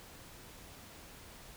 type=silence; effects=pink hiss -53 dBFS RMS until 1.56 s